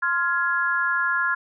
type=chord; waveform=sine; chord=F minor; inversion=second; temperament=just; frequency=1047.7 / 1396.9 / 1676.3 Hz; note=C6 / F6 / Ab6; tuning=+2 / 0 / +16 cents; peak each=-27 / -23 / -24 dBFS; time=0.02-1.35 s; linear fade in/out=10 ms; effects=none